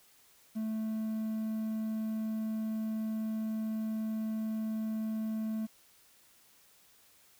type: tone with quantisation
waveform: triangle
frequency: 219 Hz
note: A3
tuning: 8 cents flat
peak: -30 dBFS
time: 0.55-5.67 s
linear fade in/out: 20 ms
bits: 10
effects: white hiss -63 dBFS RMS until 7.39 s